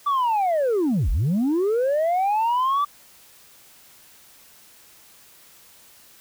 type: linear two-way sweep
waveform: sine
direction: down then up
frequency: 1174.7 to 36.71 to 1174.7 Hz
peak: -16 dBFS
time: 0.06-2.85 s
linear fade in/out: 10 ms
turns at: 1.1 s
effects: tanh soft clip ceiling -17 dBFS + white hiss -51 dBFS RMS until 6.2 s